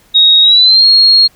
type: tone with pitch glide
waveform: sine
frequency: 3769 to 4280 Hz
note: A#7 to C8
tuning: +18 to +38 cents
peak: -3 dBFS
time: 0.14-1.28 s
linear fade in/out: 20 ms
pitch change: +220 cents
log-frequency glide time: 0.42-0.86 s
effects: pink hiss -48 dBFS RMS until 1.35 s